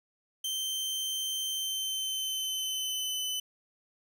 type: tone with pitch glide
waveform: sawtooth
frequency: 3115 to 3021 Hz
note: G7 to F#7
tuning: -12 to +35 cents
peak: -28 dBFS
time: 0.44-3.4 s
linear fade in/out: 5 ms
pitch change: -53 cents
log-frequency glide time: 1.49-3.26 s
effects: none